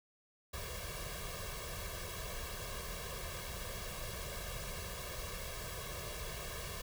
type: noise with comb filter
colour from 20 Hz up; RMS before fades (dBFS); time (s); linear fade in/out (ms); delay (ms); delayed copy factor
pink; -43; 0.53-6.82; 10; 1.8; +1
effects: none